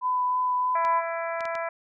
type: tone with vibrato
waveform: sine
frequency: 1001 Hz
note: B5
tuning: 23 cents sharp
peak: -22 dBFS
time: 0.01-1.03 s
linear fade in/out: 50 ms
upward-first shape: triangle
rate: 3.2 Hz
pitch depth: 11 cents each way
type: harmonic tone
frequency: 333.2 Hz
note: E4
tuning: 19 cents sharp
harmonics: 2 / 3 / 4 / 5 / 6 / 7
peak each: -30 / -34 / -36 / -38 / -40 / -41 dBFS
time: 0.75-1.69 s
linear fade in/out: 5 ms
type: clicks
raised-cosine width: 0.2 ms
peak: -22 dBFS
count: 4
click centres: 0.85 / 1.407 / 1.454 / 1.553 s
effects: none